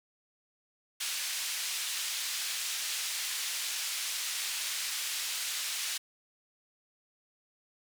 pink band-pass noise, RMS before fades -35 dBFS, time 1-5.98 s, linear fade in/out 10 ms, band 2700 to 11000 Hz, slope 12 dB/octave, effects none

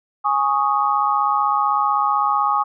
sine chord, Ab suspended fourth, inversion none, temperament equal, 830.6 / 1108.7 / 1244.5 Hz, Ab5 / Db6 / Eb6, 0 / 0 / 0 cents, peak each -20 dBFS, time 0.24-2.64 s, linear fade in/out 20 ms, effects none

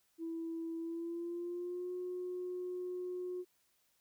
sine tone with pitch glide, 329.6 to 361.5 Hz, E4 to F#4, 0 to -40 cents, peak -37 dBFS, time 0.18-3.45 s, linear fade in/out 50 ms, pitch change +160 cents, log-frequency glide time 0.78-1.92 s, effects tanh soft clip ceiling -33 dBFS + white hiss -75 dBFS RMS until 4 s

